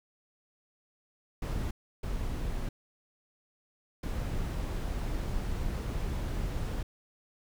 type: noise bursts at uneven times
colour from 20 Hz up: brown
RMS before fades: -33 dBFS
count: 3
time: 1.42-1.71 / 2.03-2.69 / 4.03-6.83 s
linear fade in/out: 5 ms
effects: none